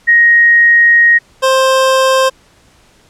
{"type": "tone pair in turn", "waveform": ["sine", "25% pulse"], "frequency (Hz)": [1876, 526.4], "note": ["A#6", "C5"], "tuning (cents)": [11, 10], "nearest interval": "octave + minor seventh", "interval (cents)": 2201, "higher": "first", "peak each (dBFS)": -4, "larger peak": "neither", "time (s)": [[0.07, 1.19], [1.42, 2.3]], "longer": "first", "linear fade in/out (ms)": 20, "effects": ["pink hiss -48 dBFS RMS until 3.09 s", "low-pass 9000 Hz 12 dB/octave"]}